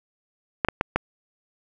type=clicks; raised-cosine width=0.5 ms; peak=-5 dBFS; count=4; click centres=0.648 / 0.686 / 0.811 / 0.96 s; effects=none